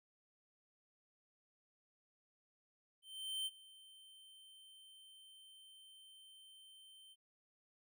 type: tone with ADSR envelope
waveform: square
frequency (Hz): 3105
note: G7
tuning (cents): -17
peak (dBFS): -38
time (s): 3.02-7.16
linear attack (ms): 440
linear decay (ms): 38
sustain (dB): -21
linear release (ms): 40
effects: none